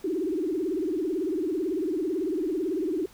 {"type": "tone with vibrato", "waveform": "sine", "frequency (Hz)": 342.6, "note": "F4", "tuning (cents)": -33, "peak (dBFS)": -25, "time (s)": [0.04, 3.06], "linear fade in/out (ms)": 5, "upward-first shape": "triangle", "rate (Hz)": 18, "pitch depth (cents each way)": 300, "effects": ["pink hiss -54 dBFS RMS until 3.13 s"]}